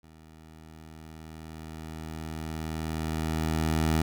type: tone with level ramp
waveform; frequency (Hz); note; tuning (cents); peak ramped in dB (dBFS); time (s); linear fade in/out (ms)
15% pulse; 79.3; D#2; +33; -45 to -16; 0.03-4.02; 5
effects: none